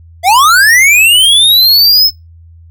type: linear sweep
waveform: square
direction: up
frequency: 659.3 to 5274 Hz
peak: -4 dBFS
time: 0.23-2.11 s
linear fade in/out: 50 ms
effects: noise-tail reverb RT60 0.2 s tail -23 dB re dry + added 83 Hz sine -34 dBFS peak until 2.7 s